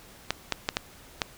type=clicks; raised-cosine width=0.2 ms; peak=-7 dBFS; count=5; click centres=0.306 / 0.523 / 0.689 / 0.769 / 1.218 s; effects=pink hiss -51 dBFS RMS until 1.37 s